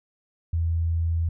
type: tone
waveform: sine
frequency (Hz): 83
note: E2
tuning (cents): +12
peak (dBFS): -21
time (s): 0.53-1.29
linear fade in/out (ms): 5
effects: none